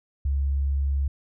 sine tone, 69.3 Hz, C#2, in tune, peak -21 dBFS, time 0.25-1.08 s, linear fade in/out 5 ms, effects none

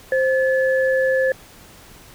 sine tone pair together, 524 / 1722.3 Hz, C5 / A6, +2 / -37 cents, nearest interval octave + major sixth, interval 2061 cents, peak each -16 / -22 dBFS, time 0.12-1.32 s, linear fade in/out 2 ms, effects pink hiss -45 dBFS RMS until 2.14 s

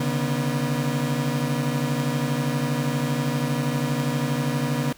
35% pulse tone cluster, 137 / 149.5 / 242 Hz, C#3 / D3 / B3, -20 / +31 / -35 cents, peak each -25 dBFS, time 0-4.93 s, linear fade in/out 5 ms, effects pink hiss -51 dBFS RMS until 4.97 s

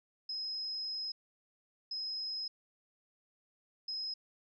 sine tone bursts at uneven times, 5110 Hz, D#8, 45 cents sharp, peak -36 dBFS, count 3, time 0.29-1.12 / 1.91-2.48 / 3.88-4.14 s, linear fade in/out 5 ms, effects none

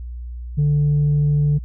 sine tone, 146.83 Hz, D3, in tune, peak -12 dBFS, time 0.57-1.59 s, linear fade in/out 20 ms, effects tanh soft clip ceiling -12 dBFS + added 60 Hz sine -28 dBFS peak until 1.64 s

